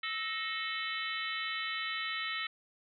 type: harmonic tone with a mistuned harmonic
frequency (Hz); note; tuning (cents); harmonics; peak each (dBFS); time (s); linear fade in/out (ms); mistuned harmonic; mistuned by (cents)
436.9; A4; -12; 3 / 4 / 5 / 6 / 7 / 8 / 9; -41 / -39 / -40 / -46 / -42 / -46 / -43; 0.03-2.47; 5; 4; +110
effects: none